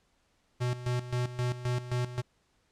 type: tone with tremolo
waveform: square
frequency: 123.47 Hz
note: B2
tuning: in tune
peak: -28 dBFS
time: 0.6-2.22 s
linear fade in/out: 20 ms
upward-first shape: square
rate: 3.8 Hz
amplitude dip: 75%
effects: pink hiss -71 dBFS RMS until 2.71 s + low-pass 8000 Hz 12 dB/octave